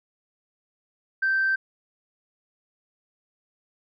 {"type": "tone", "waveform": "sine", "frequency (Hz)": 1559, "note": "G6", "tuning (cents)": -10, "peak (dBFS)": -19, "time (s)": [1.22, 1.56], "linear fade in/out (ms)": 10, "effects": ["tanh soft clip ceiling -16 dBFS"]}